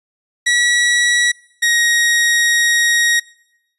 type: tone pair in turn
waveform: sawtooth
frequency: 1931 / 1883.6 Hz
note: B6 / A#6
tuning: -39 / +18 cents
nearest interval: unison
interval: 43 cents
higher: first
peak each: -8 dBFS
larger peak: neither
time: 0.46-1.32 / 1.62-3.2 s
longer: second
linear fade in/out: 10 ms
effects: noise-tail reverb RT60 0.9 s tail -25 dB re dry + resampled to 24000 Hz